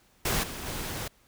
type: noise with level steps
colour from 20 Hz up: pink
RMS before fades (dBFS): -27 / -38 / -35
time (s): 0.25-1.08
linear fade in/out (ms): 5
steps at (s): 0.43 / 0.66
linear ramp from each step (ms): 5
effects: pink hiss -63 dBFS RMS until 1.27 s